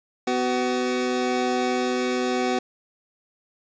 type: tone pair together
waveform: 25% pulse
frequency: 250.7 / 375.6 Hz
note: B3 / F#4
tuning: +26 / +26 cents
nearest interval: perfect fifth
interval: 700 cents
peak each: -21 dBFS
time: 0.27-2.59 s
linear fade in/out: 5 ms
effects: resampled to 16000 Hz + 8-bit